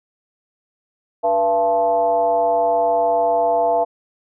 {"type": "tone with frequency modulation", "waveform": "sine", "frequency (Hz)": 680, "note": "F5", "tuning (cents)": -46, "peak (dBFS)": -14, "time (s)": [1.23, 3.85], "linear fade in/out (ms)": 20, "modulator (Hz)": 193, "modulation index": 0.91, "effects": []}